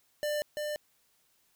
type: tone pair in turn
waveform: square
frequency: 595 / 597.1 Hz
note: D5 / D5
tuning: +22 / +29 cents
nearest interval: unison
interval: 7 cents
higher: second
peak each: -30 / -33 dBFS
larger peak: first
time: 0.23-0.42 / 0.57-0.76 s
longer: neither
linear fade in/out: 0 ms
effects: white hiss -70 dBFS RMS until 1.55 s